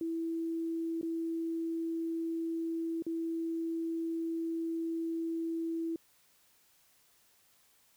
sine tone with dropouts, 329.6 Hz, E4, in tune, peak -32 dBFS, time 0.01-5.96 s, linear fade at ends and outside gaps 2 ms, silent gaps 1.013-1.029 / 3.023-3.065 s, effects white hiss -67 dBFS RMS until 7.96 s

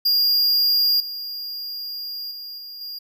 square tone with level steps, 4823 Hz, D8, 45 cents sharp, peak -16 / -29 / -33 / -35 / -31 dBFS, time 0.05-2.99 s, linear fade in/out 10 ms, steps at 1 / 2.31 / 2.58 / 2.81 s, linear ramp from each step 2 ms, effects none

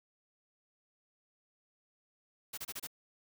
white noise bursts, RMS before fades -41 dBFS, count 5, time 2.53-2.872 s, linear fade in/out 10 ms, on 46 ms, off 28 ms, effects none

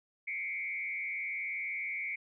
sine tone with frequency modulation, 2217 Hz, C#7, in tune, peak -34 dBFS, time 0.27-2.16 s, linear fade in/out 10 ms, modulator 107 Hz, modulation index 1.2, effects none

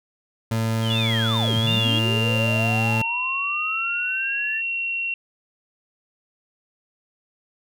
30% pulse tone, 112.7 Hz, A2, 42 cents sharp, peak -18 dBFS, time 0.51-3.02 s, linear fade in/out 5 ms
sine linear two-way sweep, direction down then up, 3322 to 90.5 to 1791 Hz, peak -28 dBFS, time 0.81-4.62 s, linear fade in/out 50 ms, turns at 1.58 s
sine tone with vibrato, 3393 Hz, G#7, 36 cents sharp, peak -24 dBFS, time 0.9-1.99 s, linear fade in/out 5 ms, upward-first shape triangle, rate 2.7 Hz, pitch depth 120 cents each way
sine tone with pitch glide, 2794 to 2733 Hz, F7 to F7, 0 to -38 cents, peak -23 dBFS, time 1.67-5.14 s, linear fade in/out 2 ms, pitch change -38 cents, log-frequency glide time 2.1-3.08 s
effects none

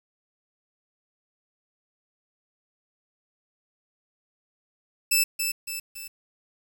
10% pulse tone with echo, 2637 Hz, E7, in tune, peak -10 dBFS, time 5.11-5.24 s, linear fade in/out 10 ms, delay 280 ms, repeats 3, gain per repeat -6 dB, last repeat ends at 6.08 s, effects 8-bit

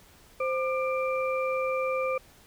sine tone cluster, 521 / 1199 / 2360 Hz, C5 / D6 / D7, -7 / +36 / +8 cents, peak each -27 / -32 / -35 dBFS, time 0.4-2.18 s, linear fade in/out 5 ms, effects pink hiss -56 dBFS RMS until 2.46 s

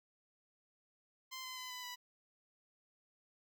10% pulse tone with pitch steps, 1040 / 1026.3 / 1012.7 / 999.4 / 986.2 Hz, C6 / C6 / B5 / B5 / B5, -11 / -34 / +43 / +20 / -3 cents, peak -36 dBFS, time 1.31-1.96 s, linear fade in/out 20 ms, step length 130 ms, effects none

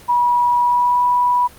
sine tone with pitch glide, 969 to 980.8 Hz, B5 to B5, -33 to -12 cents, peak -12 dBFS, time 0.08-1.48 s, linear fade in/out 20 ms, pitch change +21 cents, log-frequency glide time 0.6-1.01 s, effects pink hiss -43 dBFS RMS until 1.58 s + Opus 48 kbps

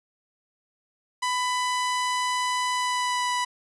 sawtooth tone with pitch glide, 997 to 987.8 Hz, B5 to B5, +16 to 0 cents, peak -20 dBFS, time 1.22-3.45 s, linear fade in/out 10 ms, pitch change -16 cents, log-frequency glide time 2.73-3.32 s, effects resampled to 24000 Hz

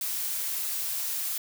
blue noise, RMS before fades -31 dBFS, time 0.01-1.38 s, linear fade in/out 2 ms, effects none

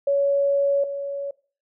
sine tone pair in turn, 561 / 561 Hz, C#5 / C#5, +21 / +21 cents, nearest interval unison, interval 0 cents, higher neither, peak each -17 / -26 dBFS, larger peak first, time 0.07-0.84 / 0.84-1.31 s, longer first, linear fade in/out 5 ms, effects noise-tail reverb RT60 0.4 s tail -21 dB re dry

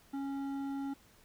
sine tone with hard clipping, 275.9 Hz, C#4, 8 cents flat, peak -37 dBFS, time 0.13-0.94 s, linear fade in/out 10 ms, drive 9 dB, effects pink hiss -63 dBFS RMS until 1.24 s

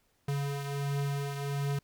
square beating tone pair, 140.9 / 142.3 Hz, C#3 / C#3, +29 / +46 cents, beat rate 1.4 Hz, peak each -32 / -40 dBFS, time 0.28-1.79 s, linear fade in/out 5 ms, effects pink hiss -72 dBFS RMS until 1.83 s

